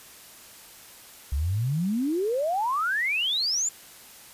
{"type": "exponential sweep", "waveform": "sine", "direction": "up", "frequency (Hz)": [64.4, 7340], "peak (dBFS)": -23, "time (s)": [1.32, 3.69], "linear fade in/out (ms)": 5, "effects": ["white hiss -48 dBFS RMS until 4.33 s", "resampled to 32000 Hz"]}